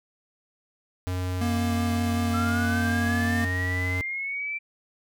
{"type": "tone", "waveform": "square", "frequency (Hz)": 91.2, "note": "F#2", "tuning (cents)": -24, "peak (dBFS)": -27, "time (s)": [1.07, 4.01], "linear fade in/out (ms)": 0}
{"type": "tone with vibrato", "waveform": "square", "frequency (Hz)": 235.6, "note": "A#3", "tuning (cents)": 19, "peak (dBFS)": -26, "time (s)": [1.41, 3.45], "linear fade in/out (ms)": 5, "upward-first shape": "triangle", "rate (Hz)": 5.3, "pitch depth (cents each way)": 15}
{"type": "linear sweep", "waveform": "sine", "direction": "up", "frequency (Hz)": [1332, 2349], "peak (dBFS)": -28, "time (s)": [2.33, 4.59], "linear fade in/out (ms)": 20}
{"effects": []}